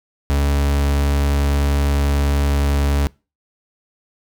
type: tone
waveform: 40% pulse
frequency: 70.8 Hz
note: C#2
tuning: 37 cents sharp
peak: -14 dBFS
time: 0.3-3.07 s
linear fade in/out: 0 ms
effects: noise-tail reverb RT60 0.3 s tail -24 dB re dry